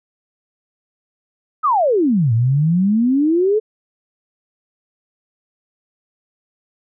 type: exponential two-way sweep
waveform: sine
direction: down then up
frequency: 1325 to 110 to 444.6 Hz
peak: -12 dBFS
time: 1.63-3.6 s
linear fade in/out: 20 ms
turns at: 2.33 s
effects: none